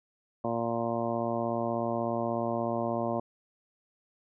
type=harmonic tone; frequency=116.54 Hz; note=A#2; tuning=in tune; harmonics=1 / 2 / 3 / 4 / 5 / 6 / 7 / 8 / 9; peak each=-39 / -34 / -36 / -40 / -33 / -35 / -44 / -40 / -40 dBFS; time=0.44-3.2 s; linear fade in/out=5 ms; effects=none